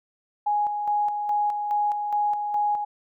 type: tone with tremolo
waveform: sine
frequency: 830.6 Hz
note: G#5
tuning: in tune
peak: -20 dBFS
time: 0.46-2.85 s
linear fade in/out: 10 ms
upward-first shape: square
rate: 2.4 Hz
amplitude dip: 45%
effects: none